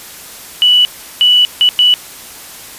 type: tone bursts at uneven times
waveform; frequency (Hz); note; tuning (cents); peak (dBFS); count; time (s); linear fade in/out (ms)
sine; 2957; F#7; -2; -5; 4; 0.62-0.85 / 1.21-1.45 / 1.61-1.69 / 1.79-1.94; 0
effects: white hiss -32 dBFS RMS until 2.78 s + resampled to 32000 Hz